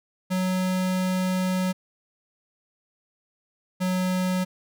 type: tone pair in turn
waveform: square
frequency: 185 / 184.12 Hz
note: F#3 / F#3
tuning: 0 / -8 cents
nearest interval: unison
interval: 8 cents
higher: first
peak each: -23 dBFS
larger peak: neither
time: 0.3-1.73 / 3.8-4.45 s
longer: first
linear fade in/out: 20 ms
effects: none